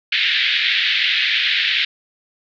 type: band-pass noise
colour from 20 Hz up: white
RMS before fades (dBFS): -18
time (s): 0.12-1.85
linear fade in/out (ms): 5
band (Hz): 1700 to 3900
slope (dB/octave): 48
effects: none

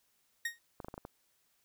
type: tone with exponential decay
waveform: 40% pulse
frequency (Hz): 1864.7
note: A#6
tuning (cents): 0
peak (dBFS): -29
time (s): 0.45-0.59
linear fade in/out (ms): 5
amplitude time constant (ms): 29
type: clicks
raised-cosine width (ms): 1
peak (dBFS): -29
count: 6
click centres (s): 0.802 / 0.846 / 0.884 / 0.941 / 0.979 / 1.051
effects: white hiss -74 dBFS RMS until 1.64 s

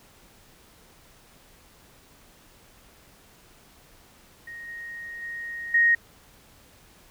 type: tone with level steps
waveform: sine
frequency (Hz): 1869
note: A#6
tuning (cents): +4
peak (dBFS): -37 / -35 / -32 / -16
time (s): 4.47-5.95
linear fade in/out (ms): 5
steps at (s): 4.68 / 5.22 / 5.74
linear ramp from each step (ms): 5
effects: pink hiss -55 dBFS RMS until 7.1 s

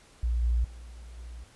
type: tone with level steps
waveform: sine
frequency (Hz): 59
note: A#1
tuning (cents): +22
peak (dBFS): -24 / -22 / -42 / -39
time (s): 0.23-1.44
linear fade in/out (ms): 5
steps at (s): 0.43 / 0.64 / 1.17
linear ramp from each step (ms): 5
effects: pink hiss -57 dBFS RMS until 1.55 s + resampled to 24000 Hz

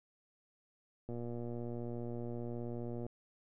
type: click train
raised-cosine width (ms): 2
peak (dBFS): -30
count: 236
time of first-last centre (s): 1.09-3.065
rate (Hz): 119
effects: none

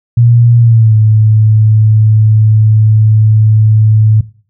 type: tone with pitch glide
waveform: sine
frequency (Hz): 118.4 to 108.57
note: A#2 to A2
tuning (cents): +27 to -23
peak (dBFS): -3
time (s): 0.17-4.21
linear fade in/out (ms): 5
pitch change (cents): -150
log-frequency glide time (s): 0.58-0.95
effects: noise-tail reverb RT60 0.4 s tail -18 dB re dry

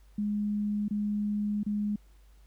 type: tone with dropouts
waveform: sine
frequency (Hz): 207.7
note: G#3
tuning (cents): 0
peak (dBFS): -27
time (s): 0.18-1.96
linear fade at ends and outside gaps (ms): 5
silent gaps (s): 0.883-0.908 / 1.633-1.663
effects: added 50 Hz sine -54 dBFS peak until 2.46 s + pink hiss -68 dBFS RMS until 2.46 s

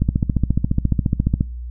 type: click train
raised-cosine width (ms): 5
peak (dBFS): -4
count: 21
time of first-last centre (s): 0.02-1.409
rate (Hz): 14.4
effects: noise-tail reverb RT60 0.4 s tail -24 dB re dry + added 60 Hz sine -27 dBFS peak until 1.7 s

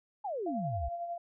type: exponential sweep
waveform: sine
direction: down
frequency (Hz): 880 to 59.2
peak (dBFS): -33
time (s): 0.24-0.89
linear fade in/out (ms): 10
type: tone with tremolo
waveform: sine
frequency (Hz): 689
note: F5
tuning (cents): -24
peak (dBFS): -33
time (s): 0.46-1.18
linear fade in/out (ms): 5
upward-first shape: sine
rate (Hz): 11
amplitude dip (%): 45
effects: none

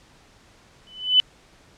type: tone with exponential growth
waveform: sine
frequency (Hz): 3005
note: F#7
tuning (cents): +26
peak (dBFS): -9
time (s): 0.87-1.2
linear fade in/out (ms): 0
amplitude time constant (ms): 70
effects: pink hiss -54 dBFS RMS until 1.77 s + low-pass 7000 Hz 12 dB/octave

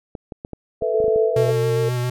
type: clicks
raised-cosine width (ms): 2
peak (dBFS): -18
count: 9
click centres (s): 0.152 / 0.322 / 0.449 / 0.533 / 0.822 / 1.003 / 1.042 / 1.081 / 1.16
type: chord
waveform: sine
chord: A suspended second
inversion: none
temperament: equal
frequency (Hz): 440 / 493.9 / 659.3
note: A4 / B4 / E5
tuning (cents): 0 / 0 / 0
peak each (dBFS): -23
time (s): 0.81-1.52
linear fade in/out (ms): 20
type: tone with pitch glide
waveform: sine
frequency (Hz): 440 to 453.9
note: A4 to A#4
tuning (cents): 0 to -46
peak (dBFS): -19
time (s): 0.94-1.89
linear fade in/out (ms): 5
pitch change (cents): +54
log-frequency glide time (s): 1.07-1.71
type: tone with vibrato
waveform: square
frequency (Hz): 123.47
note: B2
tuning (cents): 0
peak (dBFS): -21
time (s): 1.36-2.1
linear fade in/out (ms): 5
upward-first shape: square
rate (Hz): 7.4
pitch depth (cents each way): 15
effects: none

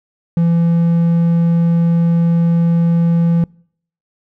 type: tone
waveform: triangle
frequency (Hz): 168.6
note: E3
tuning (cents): +39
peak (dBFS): -8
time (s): 0.37-3.44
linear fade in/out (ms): 2
effects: noise-tail reverb RT60 0.6 s tail -26 dB re dry

